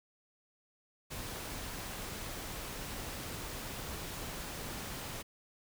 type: noise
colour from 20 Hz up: pink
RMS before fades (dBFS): -42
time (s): 1.1-5.23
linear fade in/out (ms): 20
effects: none